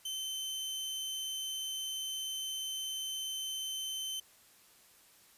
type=tone; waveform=sawtooth; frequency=3077 Hz; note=G7; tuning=33 cents flat; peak=-33 dBFS; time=0.05-4.2 s; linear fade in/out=5 ms; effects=white hiss -62 dBFS RMS until 5.37 s + resampled to 32000 Hz